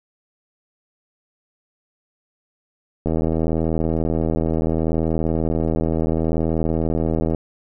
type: click train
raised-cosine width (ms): 2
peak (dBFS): -8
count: 347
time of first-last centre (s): 3.06-7.347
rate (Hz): 80.7
effects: none